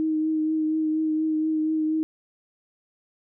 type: tone with vibrato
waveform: sine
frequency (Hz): 313.1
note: D#4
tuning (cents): +11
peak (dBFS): -21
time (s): 0-2.03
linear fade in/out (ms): 0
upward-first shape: triangle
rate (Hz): 4.2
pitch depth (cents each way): 22
effects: none